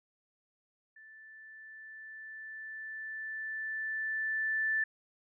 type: tone with level ramp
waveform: sine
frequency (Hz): 1760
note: A6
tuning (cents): 0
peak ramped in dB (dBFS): -52 to -27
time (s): 0.96-4.84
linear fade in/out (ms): 5
effects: none